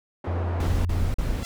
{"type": "band-pass noise", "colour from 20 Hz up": "pink", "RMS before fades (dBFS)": -34, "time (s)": [0.24, 0.68], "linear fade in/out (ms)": 5, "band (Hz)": [220, 1000], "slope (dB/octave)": 12}
{"type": "tone with vibrato", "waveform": "sine", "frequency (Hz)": 86.6, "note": "F2", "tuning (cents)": -14, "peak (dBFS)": -24, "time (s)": [0.27, 1.11], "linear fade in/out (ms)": 10, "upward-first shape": "square", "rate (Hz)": 2.9, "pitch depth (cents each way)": 8}
{"type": "noise bursts", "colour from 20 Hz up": "brown", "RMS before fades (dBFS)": -25, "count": 3, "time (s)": [0.6, 1.434], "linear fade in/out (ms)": 2, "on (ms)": 250, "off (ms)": 42}
{"type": "tone with exponential growth", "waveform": "5% pulse", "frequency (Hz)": 679, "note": "F5", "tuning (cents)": -49, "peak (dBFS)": -21, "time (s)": [1.38, 1.45], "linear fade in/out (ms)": 0, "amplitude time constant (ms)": 15}
{"effects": []}